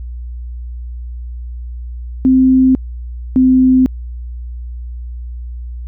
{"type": "tone pair in turn", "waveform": "sine", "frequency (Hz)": [260, 257.9], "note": ["C4", "C4"], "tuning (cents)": [-11, -25], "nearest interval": "unison", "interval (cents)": 14, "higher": "first", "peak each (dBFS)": -6, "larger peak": "neither", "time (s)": [[2.25, 2.75], [3.36, 3.86]], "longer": "neither", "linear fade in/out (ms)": 0, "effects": ["added 60 Hz sine -23 dBFS peak until 5.87 s"]}